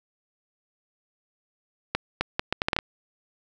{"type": "accelerating click train", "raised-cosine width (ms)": 0.3, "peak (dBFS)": -7, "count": 9, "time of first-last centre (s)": [1.95, 2.789], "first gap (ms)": 260, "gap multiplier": 0.71, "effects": []}